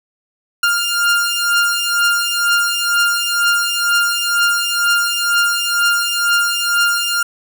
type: beating tone pair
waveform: sawtooth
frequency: 1400 / 1402.1 Hz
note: F6 / F6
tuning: +4 / +6 cents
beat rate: 2.1 Hz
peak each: -12 / -14 dBFS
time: 0.63-7.23 s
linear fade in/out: 5 ms
effects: none